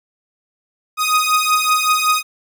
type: beating tone pair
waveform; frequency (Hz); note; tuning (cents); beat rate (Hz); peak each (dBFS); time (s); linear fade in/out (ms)
sawtooth; 1246 / 1251.3; D#6 / D#6; +2 / +9; 5.3; -13; 0.97-2.23; 50
effects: none